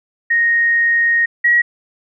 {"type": "tone pair in turn", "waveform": "sine", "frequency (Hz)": [1864.7, 1909.4], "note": ["A#6", "A#6"], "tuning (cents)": [0, 41], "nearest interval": "unison", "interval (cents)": 41, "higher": "second", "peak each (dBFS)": [-11, -9], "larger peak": "second", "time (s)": [[0.3, 1.26], [1.44, 1.62]], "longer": "first", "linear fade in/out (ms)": 10, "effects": []}